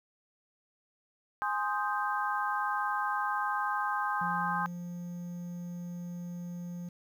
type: chord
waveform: sine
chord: Ab major seventh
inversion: none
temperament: equal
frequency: 830.6 / 1046.5 / 1244.5 / 1568 Hz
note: Ab5 / C6 / Eb6 / G6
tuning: 0 / 0 / 0 / 0 cents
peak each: -34 / -34 / -35 / -35 dBFS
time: 1.42-4.66 s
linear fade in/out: 0 ms
type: tone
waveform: triangle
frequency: 175 Hz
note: F3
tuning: 4 cents sharp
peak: -35 dBFS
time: 4.21-6.89 s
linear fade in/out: 5 ms
effects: 10-bit